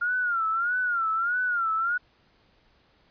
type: tone with vibrato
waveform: sine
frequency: 1400 Hz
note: F6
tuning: 4 cents sharp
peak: -23 dBFS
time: 0.01-1.98 s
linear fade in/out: 10 ms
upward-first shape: sine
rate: 1.6 Hz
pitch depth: 120 cents each way
effects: pink hiss -63 dBFS RMS until 3.1 s + resampled to 11025 Hz